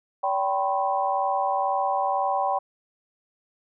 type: tone cluster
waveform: sine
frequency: 572 / 777 / 993 / 1075 Hz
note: D5 / G5 / B5 / C6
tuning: -46 / -16 / +9 / +47 cents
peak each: -29 / -24 / -28 / -31 dBFS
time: 0.23-2.59 s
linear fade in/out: 10 ms
effects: none